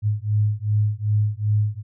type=beating tone pair; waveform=sine; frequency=104.2 / 106.8 Hz; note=G#2 / G#2; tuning=+6 / +49 cents; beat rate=2.6 Hz; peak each=-21 dBFS; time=0.02-1.83 s; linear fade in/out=50 ms; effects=none